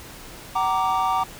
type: chord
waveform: triangle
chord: Gb augmented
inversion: none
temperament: equal with one note detuned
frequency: 757.3 / 932.3 / 1174.7 Hz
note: Gb5 / Bb5 / D6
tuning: +40 / 0 / 0 cents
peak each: -22 dBFS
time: 0.55-1.24 s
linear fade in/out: 10 ms
effects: pink hiss -41 dBFS RMS until 1.39 s